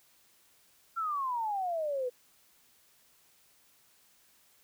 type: exponential sweep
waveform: sine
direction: down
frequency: 1379 to 484.6 Hz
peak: -30 dBFS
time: 0.96-2.1 s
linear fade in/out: 20 ms
effects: white hiss -65 dBFS RMS until 4.63 s